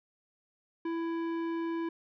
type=tone with tanh clipping; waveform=sine; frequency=332.1 Hz; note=E4; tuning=13 cents sharp; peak=-33 dBFS; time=0.85-1.89 s; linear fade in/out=5 ms; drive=14 dB; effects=none